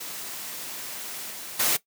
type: noise with level steps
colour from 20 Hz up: white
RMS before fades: -36 / -38 / -23 dBFS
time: 0-1.77 s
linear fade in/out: 10 ms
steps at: 1.3 / 1.59 s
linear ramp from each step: 10 ms
effects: noise-tail reverb RT60 0.1 s tail -17 dB re dry + high-pass 150 Hz 12 dB/octave